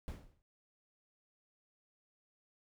brown noise with exponential decay, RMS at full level -39 dBFS, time 0.08-0.42 s, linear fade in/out 0 ms, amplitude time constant 72 ms, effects none

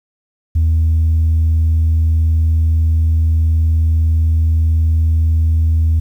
sine tone, 80.4 Hz, E2, 43 cents flat, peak -8 dBFS, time 0.55-6 s, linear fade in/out 10 ms, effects tanh soft clip ceiling -8 dBFS + 8-bit

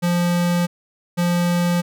square tone pair in turn, 174.61 / 174.61 Hz, F3 / F3, 0 / 0 cents, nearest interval unison, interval 0 cents, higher neither, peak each -17 dBFS, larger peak neither, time 0.02-0.67 / 1.17-1.82 s, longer neither, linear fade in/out 20 ms, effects none

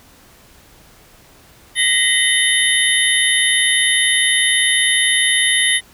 sine tone cluster, 1891 / 2031 / 3040 / 3645 / 10700 Hz, A#6 / B6 / F#7 / A#7 / E9, +24 / +48 / +46 / -40 / +25 cents, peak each -19 dBFS, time 1.75-5.81 s, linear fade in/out 50 ms, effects pink hiss -47 dBFS RMS until 5.93 s

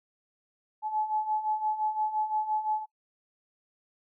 sine beating tone pair, 855 / 860.8 Hz, A5 / A5, -50 / -38 cents, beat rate 5.8 Hz, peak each -33 / -28 dBFS, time 0.82-2.86 s, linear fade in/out 50 ms, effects noise-tail reverb RT60 0.1 s tail -24 dB re dry

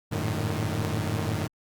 sawtooth tone cluster, 92.7 / 107.2 / 113 / 153.6 Hz, F#2 / A2 / A2 / D#3, +4 / -45 / +47 / -22 cents, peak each -28 dBFS, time 0.11-1.48 s, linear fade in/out 20 ms, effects Opus 48 kbps

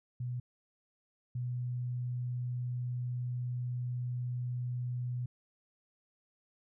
sine tone pair in turn, 123.47 / 123.47 Hz, B2 / B2, 0 / 0 cents, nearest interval unison, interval 0 cents, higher neither, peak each -34 / -33 dBFS, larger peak second, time 0.2-0.4 / 1.35-5.26 s, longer second, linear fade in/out 5 ms, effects none

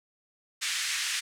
pink band-pass noise, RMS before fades -31 dBFS, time 0.61-1.21 s, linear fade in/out 20 ms, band 1700 to 9000 Hz, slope 24 dB/octave, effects none

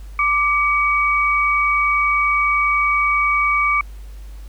sine tone pair together, 1174.7 / 2265 Hz, D6 / C#7, 0 / +37 cents, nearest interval major seventh, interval 1137 cents, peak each -17 dBFS, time 0.19-3.81 s, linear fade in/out 2 ms, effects added 50 Hz sine -32 dBFS peak until 4.48 s + pink hiss -51 dBFS RMS until 4.48 s

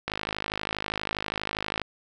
click train, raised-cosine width 0.3 ms, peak -12 dBFS, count 92, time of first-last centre 0.08-1.817 s, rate 52.4 Hz, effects none

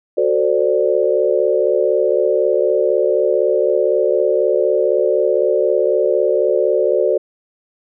sine chord, D dominant seventh, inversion first, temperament equal with one note detuned, 370 / 445.4 / 523.3 / 587.3 Hz, F#4 / A4 / C5 / D5, 0 / +21 / 0 / 0 cents, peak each -18 dBFS, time 0.17-7.18 s, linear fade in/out 10 ms, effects none

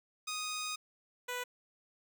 10% pulse tone pair in turn, 1244.5 / 493.9 Hz, D#6 / B4, 0 / 0 cents, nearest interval octave + major third, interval 1600 cents, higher first, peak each -28 dBFS, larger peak neither, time 0.27-0.76 / 1.28-1.44 s, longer first, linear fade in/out 10 ms, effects none

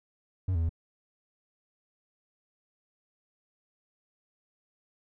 triangle tone with pitch steps, 93 / 82.7 / 82.1 Hz, F#2 / E2 / E2, +9 / +6 / -6 cents, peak -23 dBFS, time 0.48-0.693 s, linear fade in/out 5 ms, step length 71 ms, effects none

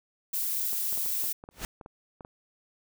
violet noise, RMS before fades -30 dBFS, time 0.33-1.33 s, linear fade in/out 10 ms
clicks, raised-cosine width 1 ms, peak -30 dBFS, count 11, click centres 0.73 / 0.927 / 0.976 / 1.061 / 1.241 / 1.439 / 1.489 / 1.812 / 1.861 / 2.208 / 2.249 s
pink noise with exponential growth, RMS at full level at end -31 dBFS, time 1.51-1.65 s, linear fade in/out 1 ms, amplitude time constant 29 ms
effects none

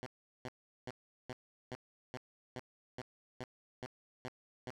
10% pulse tone bursts, 126.2 Hz, B2, 38 cents sharp, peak -33 dBFS, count 12, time 0.03-4.704 s, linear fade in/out 0 ms, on 32 ms, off 390 ms, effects low-pass 6000 Hz 12 dB/octave + 11-bit

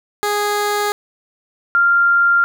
15% pulse / sine tone pair in turn, 413.8 / 1391.9 Hz, G#4 / F6, -6 / -6 cents, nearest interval octave + major sixth, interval 2100 cents, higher second, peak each -10 dBFS, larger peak neither, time 0.23-0.92 / 1.75-2.44 s, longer neither, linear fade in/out 0 ms, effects none

